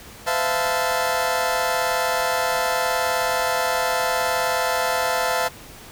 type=chord; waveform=25% pulse; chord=F major seventh; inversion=second; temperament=equal with one note detuned; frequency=509.8 / 659.3 / 698.5 / 880 Hz; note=C5 / E5 / F5 / A5; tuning=-45 / 0 / 0 / 0 cents; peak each=-22 dBFS; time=0.26-5.49 s; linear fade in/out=20 ms; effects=pink hiss -42 dBFS RMS until 5.91 s